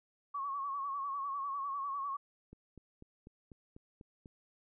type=tone with vibrato; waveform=sine; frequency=1114 Hz; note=C#6; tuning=8 cents sharp; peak=-35 dBFS; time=0.34-2.17 s; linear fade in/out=10 ms; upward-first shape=sine; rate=10 Hz; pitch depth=61 cents each way
type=click train; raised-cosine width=3 ms; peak=-39 dBFS; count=8; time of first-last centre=2.53-4.258 s; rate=4.05 Hz
effects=none